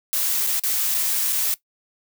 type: noise with dropouts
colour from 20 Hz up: blue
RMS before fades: -22 dBFS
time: 0.13-1.54 s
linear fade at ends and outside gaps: 0 ms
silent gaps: 0.466-0.471 / 0.595-0.636 / 0.943-0.947 / 1.324-1.328 s
effects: noise-tail reverb RT60 0.1 s tail -18 dB re dry